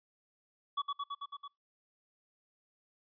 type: tone with echo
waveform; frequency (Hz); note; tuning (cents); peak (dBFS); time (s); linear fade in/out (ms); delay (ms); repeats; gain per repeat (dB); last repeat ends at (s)
square; 1133; C#6; +37; -31; 0.77-0.82; 10; 110; 6; -2; 1.48
effects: noise-tail reverb RT60 0.2 s tail -23 dB re dry + resampled to 11025 Hz